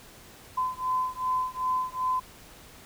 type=beating tone pair; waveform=sine; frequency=1019 / 1021.6 Hz; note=C6 / C6; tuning=-46 / -42 cents; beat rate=2.6 Hz; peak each=-29 / -29 dBFS; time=0.57-2.2 s; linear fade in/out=10 ms; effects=pink hiss -50 dBFS RMS until 2.85 s